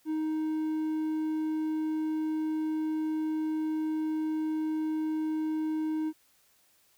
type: tone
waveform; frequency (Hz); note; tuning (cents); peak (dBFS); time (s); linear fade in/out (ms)
triangle; 312.5; D#4; +8; -26; 0.05-6.13; 50
effects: white hiss -66 dBFS RMS until 6.97 s